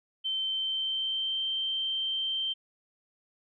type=tone with pitch glide; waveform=sine; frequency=3100 to 3131 Hz; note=G7 to G7; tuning=-20 to -3 cents; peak=-28 dBFS; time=0.24-2.54 s; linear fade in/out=20 ms; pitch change=+17 cents; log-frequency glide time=0.4-1.43 s; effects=none